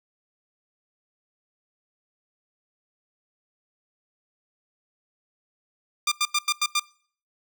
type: tone bursts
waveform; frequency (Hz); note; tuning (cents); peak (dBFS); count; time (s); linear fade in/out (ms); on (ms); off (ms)
10% pulse; 1196; D6; +31; -12; 6; 6.07-6.797; 5; 47; 89
effects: noise-tail reverb RT60 0.5 s tail -23 dB re dry